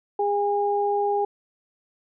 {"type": "tone pair together", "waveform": "sine", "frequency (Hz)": [407.8, 814.3], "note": ["G#4", "G#5"], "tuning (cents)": [-32, -34], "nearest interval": "octave", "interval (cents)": 1198, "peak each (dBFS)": -23, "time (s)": [0.19, 1.25], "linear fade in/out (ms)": 5, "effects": []}